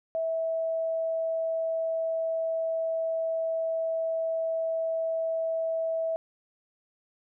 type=tone; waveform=sine; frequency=652 Hz; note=E5; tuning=19 cents flat; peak=-26 dBFS; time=0.15-6.16 s; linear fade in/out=0 ms; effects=none